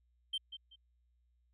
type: tone with echo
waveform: sine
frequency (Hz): 3136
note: G7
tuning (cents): 0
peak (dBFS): -31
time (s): 0.33-0.38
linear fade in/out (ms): 10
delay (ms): 190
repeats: 2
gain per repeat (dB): -12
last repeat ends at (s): 0.76
effects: tanh soft clip ceiling -32 dBFS + added 60 Hz sine -70 dBFS peak until 1.53 s